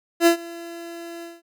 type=tone with ADSR envelope; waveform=30% pulse; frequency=338.4 Hz; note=E4; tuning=45 cents sharp; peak=-8 dBFS; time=0.2-1.42 s; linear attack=64 ms; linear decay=100 ms; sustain=-23 dB; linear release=190 ms; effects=none